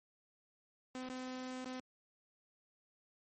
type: tone with dropouts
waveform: sawtooth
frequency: 255.9 Hz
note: C4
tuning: 38 cents flat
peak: -38 dBFS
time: 0.95-1.8 s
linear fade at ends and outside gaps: 1 ms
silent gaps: 1.089-1.098 / 1.645-1.658 s
effects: MP3 32 kbps